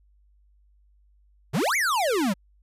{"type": "exponential two-way sweep", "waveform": "square", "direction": "up then down", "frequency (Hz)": [114.6, 2349, 175.6], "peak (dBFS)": -22, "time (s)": [1.53, 2.34], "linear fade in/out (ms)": 20, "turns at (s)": 1.76, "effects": ["added 50 Hz sine -57 dBFS peak until 2.62 s", "resampled to 32000 Hz"]}